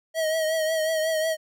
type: tone with vibrato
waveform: square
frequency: 636 Hz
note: D#5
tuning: 38 cents sharp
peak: -23 dBFS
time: 0.14-1.37 s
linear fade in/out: 50 ms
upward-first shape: triangle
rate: 5.5 Hz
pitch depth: 48 cents each way
effects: none